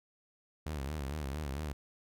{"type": "tone with vibrato", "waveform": "sawtooth", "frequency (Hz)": 72.1, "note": "D2", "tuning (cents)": -31, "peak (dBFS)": -32, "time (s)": [0.66, 1.73], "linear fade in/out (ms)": 5, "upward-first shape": "sine", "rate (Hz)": 4.4, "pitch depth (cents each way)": 140, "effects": []}